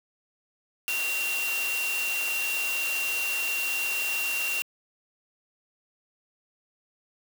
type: tone in noise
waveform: sine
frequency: 2753 Hz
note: F7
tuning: 25 cents flat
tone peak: -27 dBFS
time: 0.88-4.62 s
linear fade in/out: 0 ms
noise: white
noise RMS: -33 dBFS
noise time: 0.88-4.62 s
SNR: +3 dB
effects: high-pass 400 Hz 12 dB/octave